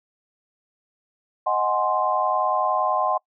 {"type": "chord", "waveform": "sine", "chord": "Ab dominant seventh", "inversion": "second", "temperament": "equal", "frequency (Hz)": [622.3, 740, 830.6, 1046.5], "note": ["Eb5", "Gb5", "Ab5", "C6"], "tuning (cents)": [0, 0, 0, 0], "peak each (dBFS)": [-26, -24, -27, -23], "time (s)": [1.46, 3.18], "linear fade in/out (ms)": 10, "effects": ["noise-tail reverb RT60 0.1 s tail -25 dB re dry"]}